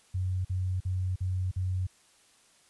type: tone bursts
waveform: sine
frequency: 92.5 Hz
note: F#2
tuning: in tune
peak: -27 dBFS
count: 5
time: 0.14-1.87 s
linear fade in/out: 10 ms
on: 310 ms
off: 45 ms
effects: white hiss -62 dBFS RMS until 2.69 s + resampled to 24000 Hz